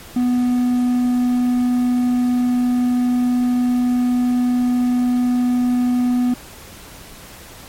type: tone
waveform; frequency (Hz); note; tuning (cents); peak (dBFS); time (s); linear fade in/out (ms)
triangle; 246.9; B3; 0; -12; 0.16-6.34; 5
effects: pink hiss -39 dBFS RMS until 7.68 s + MP3 64 kbps